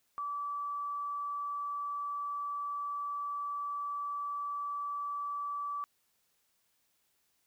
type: tone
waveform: sine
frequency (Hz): 1155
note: D6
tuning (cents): -29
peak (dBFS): -34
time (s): 0.18-5.84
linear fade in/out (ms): 0
effects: white hiss -75 dBFS RMS until 7.46 s